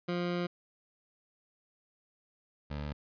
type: tone pair in turn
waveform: 20% pulse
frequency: 175.7 / 73.4 Hz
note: F3 / D2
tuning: +11 / 0 cents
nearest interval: octave + minor third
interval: 1511 cents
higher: first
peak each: -26 / -31 dBFS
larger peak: first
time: 0.08-0.47 / 2.7-2.93 s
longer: first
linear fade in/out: 10 ms
effects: resampled to 11025 Hz